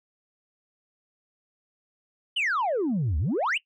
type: exponential two-way sweep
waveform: sine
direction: down then up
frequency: 3136 to 69.3 to 3136 Hz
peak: -21 dBFS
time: 2.36-3.58 s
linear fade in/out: 10 ms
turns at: 3.18 s
effects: noise-tail reverb RT60 0.1 s tail -21 dB re dry + tanh soft clip ceiling -21 dBFS